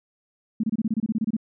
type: tone bursts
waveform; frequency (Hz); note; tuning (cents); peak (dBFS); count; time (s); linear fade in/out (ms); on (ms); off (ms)
sine; 220; A3; 0; -20; 13; 0.6-1.367; 5; 35; 26
effects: none